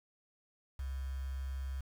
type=tone with quantisation; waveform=sine; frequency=66.8 Hz; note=C2; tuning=36 cents sharp; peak=-36 dBFS; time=0.79-1.81 s; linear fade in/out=5 ms; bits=9; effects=none